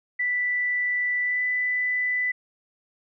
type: tone with pitch glide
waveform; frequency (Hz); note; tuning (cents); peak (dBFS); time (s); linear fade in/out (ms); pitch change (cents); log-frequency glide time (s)
sine; 1975.5 to 1992.7; B6 to B6; 0 to +15; -22; 0.19-2.32; 10; +15; 1.22-1.42
effects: none